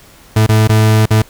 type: tone with dropouts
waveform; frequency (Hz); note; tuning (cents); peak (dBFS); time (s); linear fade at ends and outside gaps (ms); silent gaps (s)
40% pulse; 108.8; A2; -19; -6; 0.36-1.22; 5; 0.465-0.49 / 0.675-0.693 / 1.058-1.106
effects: pink hiss -42 dBFS RMS until 1.29 s